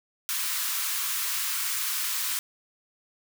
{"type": "high-pass noise", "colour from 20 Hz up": "white", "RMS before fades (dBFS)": -29, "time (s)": [0.29, 2.39], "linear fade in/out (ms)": 0, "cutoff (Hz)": 1000, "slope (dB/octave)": 48, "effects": []}